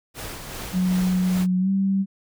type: noise with tremolo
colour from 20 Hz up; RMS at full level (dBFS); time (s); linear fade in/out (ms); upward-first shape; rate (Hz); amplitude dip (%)
pink; -33; 0.14-1.47; 50; sine; 2.6; 40
type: tone with pitch glide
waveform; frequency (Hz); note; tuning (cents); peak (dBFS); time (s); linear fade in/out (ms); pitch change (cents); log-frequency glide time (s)
sine; 183.3 to 194.2; F#3 to G3; -16 to -16; -18; 0.72-2.06; 50; +100; 1.59-1.7
effects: none